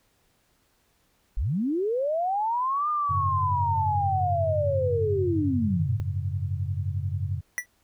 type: linear two-way sweep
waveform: sine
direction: up then down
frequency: 34.65 to 1218 to 89.8 Hz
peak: -23 dBFS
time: 1.37-6 s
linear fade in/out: 0 ms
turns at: 2.89 s
type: chord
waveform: sine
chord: F# suspended second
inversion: none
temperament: equal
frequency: 92.5 / 103.83 / 138.59 Hz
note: F#2 / G#2 / C#3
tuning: 0 / 0 / 0 cents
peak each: -28 / -31 / -33 dBFS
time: 3.09-7.41 s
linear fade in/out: 20 ms
type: tone with exponential decay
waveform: square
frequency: 1960 Hz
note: B6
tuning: 14 cents flat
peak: -22 dBFS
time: 7.58-7.66 s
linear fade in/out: 0 ms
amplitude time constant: 17 ms
effects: pink hiss -67 dBFS RMS until 7.83 s